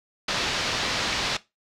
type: low-pass noise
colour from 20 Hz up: white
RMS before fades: -27 dBFS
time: 0.28-1.37 s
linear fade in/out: 5 ms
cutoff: 5000 Hz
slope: 24 dB/octave
effects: noise-tail reverb RT60 0.2 s tail -17 dB re dry